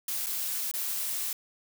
blue noise with dropouts, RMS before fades -32 dBFS, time 0.08-1.33 s, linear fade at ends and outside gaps 2 ms, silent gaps 0.262-0.267 / 0.714-0.738 s, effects none

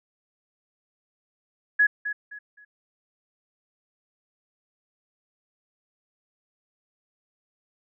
sine tone with echo, 1682 Hz, G#6, 22 cents sharp, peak -15 dBFS, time 1.79-1.87 s, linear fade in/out 10 ms, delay 260 ms, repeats 3, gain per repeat -11 dB, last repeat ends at 2.65 s, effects none

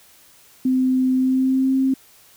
sine tone with pitch glide, 258.2 to 265.3 Hz, C4 to C4, -23 to +24 cents, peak -15 dBFS, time 0.65-1.94 s, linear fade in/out 5 ms, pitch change +47 cents, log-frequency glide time 1.14-1.75 s, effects white hiss -51 dBFS RMS until 2.36 s

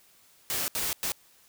white noise bursts at uneven times, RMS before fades -30 dBFS, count 3, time 0.5-0.68 / 0.75-0.93 / 1.03-1.12 s, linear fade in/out 0 ms, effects white hiss -60 dBFS RMS until 1.48 s

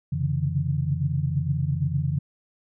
sine tone cluster, 89.1 / 131.4 / 140.1 / 146.5 / 162.4 Hz, F2 / C3 / C#3 / D3 / E3, +35 / +8 / +19 / -4 / -26 cents, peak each -30 / -30 / -25 / -34 / -29 dBFS, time 0.12-2.19 s, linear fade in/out 10 ms, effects none

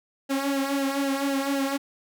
sawtooth tone with flanger, 275.5 Hz, C#4, 11 cents flat, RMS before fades -26 dBFS, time 0.29-1.78 s, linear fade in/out 20 ms, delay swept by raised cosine 0.84 to 3.34 ms, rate 3.9 Hz, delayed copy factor -0.8, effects none

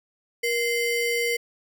square ring-modulated tone, 1280 Hz, D#6, 49 cents sharp, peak -20 dBFS, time 0.43-1.37 s, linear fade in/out 10 ms, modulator 806 Hz, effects none

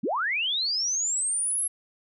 sine linear sweep, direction up, 158.6 to 11200 Hz, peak -24 dBFS, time 0.03-1.68 s, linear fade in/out 10 ms, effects none

